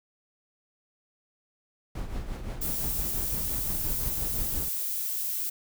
brown noise with tremolo, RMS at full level -32 dBFS, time 1.95-4.69 s, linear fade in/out 5 ms, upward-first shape triangle, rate 5.8 Hz, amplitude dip 60%
violet noise, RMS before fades -31 dBFS, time 2.61-5.5 s, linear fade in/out 10 ms
effects none

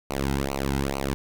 sawtooth tone with flanger, 68.5 Hz, C#2, 20 cents flat, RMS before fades -27 dBFS, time 0.1-1.14 s, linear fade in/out 0 ms, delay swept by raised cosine 0.57 to 1.77 ms, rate 2.3 Hz, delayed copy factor -1, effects none

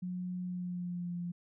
sine tone with pitch glide, 180.8 to 174.44 Hz, F#3 to F3, -40 to -2 cents, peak -35 dBFS, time 0.02-1.32 s, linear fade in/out 10 ms, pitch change -62 cents, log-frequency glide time 0.43-1.16 s, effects none

